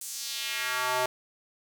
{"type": "tone with high-pass filter sweep", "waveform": "square", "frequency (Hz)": 126.7, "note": "B2", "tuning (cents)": 45, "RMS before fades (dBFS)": -31, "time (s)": [0.01, 1.06], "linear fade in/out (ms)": 2, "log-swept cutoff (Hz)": [8600, 630], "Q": 1.6, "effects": []}